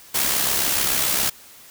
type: noise with amplitude modulation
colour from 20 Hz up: white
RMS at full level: -19 dBFS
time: 0.14-1.3 s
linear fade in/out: 10 ms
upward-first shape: sine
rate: 67.1 Hz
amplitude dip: 45%
effects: white hiss -46 dBFS RMS until 1.7 s